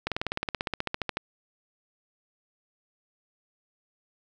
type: slowing click train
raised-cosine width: 0.3 ms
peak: -12 dBFS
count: 19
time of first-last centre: 0.07-1.17 s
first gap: 47 ms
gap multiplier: 1.03
effects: none